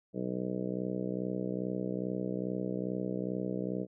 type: harmonic tone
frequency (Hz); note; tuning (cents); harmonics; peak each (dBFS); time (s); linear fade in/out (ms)
62.4; B1; +19; 2 / 3 / 4 / 5 / 6 / 7 / 8 / 9 / 10; -44 / -36 / -44 / -39 / -44 / -40 / -41 / -48 / -46; 0.13-3.87; 50
effects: none